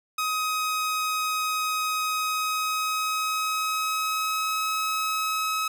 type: tone with pitch glide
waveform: sawtooth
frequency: 1261 to 1280.8 Hz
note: D#6 to D#6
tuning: +23 to +50 cents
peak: -21 dBFS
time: 0.18-5.68 s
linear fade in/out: 5 ms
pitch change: +27 cents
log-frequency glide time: 2.07-4.68 s
effects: none